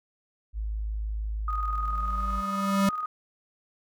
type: tone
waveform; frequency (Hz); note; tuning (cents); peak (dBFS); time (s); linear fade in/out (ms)
sine; 53.2; G#1; +42; -28; 0.53-2.43; 50
type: tone with tremolo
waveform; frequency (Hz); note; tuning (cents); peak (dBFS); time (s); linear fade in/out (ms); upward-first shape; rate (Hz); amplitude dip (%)
sine; 1244.5; D#6; 0; -27; 1.48-3.06; 2; square; 20; 40
type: tone with exponential growth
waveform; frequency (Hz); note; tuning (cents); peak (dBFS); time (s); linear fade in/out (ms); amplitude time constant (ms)
square; 196; G3; 0; -20; 1.69-2.89; 2; 260
effects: none